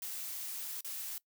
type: noise with dropouts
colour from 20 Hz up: blue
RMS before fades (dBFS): -41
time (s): 0.02-1.18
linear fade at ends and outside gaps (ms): 2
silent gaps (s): 0.809-0.846
effects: noise-tail reverb RT60 0.1 s tail -21 dB re dry